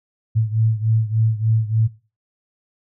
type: beating tone pair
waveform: sine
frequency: 110 / 113.4 Hz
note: A2 / A#2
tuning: 0 / -47 cents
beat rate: 3.4 Hz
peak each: -17 / -21 dBFS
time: 0.35-1.88 s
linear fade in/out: 20 ms
effects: noise-tail reverb RT60 0.3 s tail -17 dB re dry